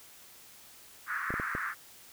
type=band-pass noise; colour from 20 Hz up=white; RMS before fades=-35 dBFS; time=1.06-1.75 s; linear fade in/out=50 ms; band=1200 to 1800 Hz; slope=48 dB/octave
type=clicks; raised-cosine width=2 ms; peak=-22 dBFS; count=4; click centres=1.305 / 1.34 / 1.399 / 1.551 s
effects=white hiss -54 dBFS RMS until 2.12 s